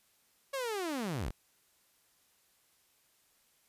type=linear sweep; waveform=sawtooth; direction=down; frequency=562 to 32 Hz; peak=-30 dBFS; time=0.53-1.31 s; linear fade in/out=10 ms; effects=white hiss -70 dBFS RMS until 3.68 s + resampled to 32000 Hz